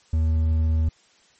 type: tone with hard clipping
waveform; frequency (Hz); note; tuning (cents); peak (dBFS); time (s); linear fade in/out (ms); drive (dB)
triangle; 79.7; D#2; +42; -19; 0.13-0.89; 5; 7
effects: white hiss -58 dBFS RMS until 1.39 s + MP3 32 kbps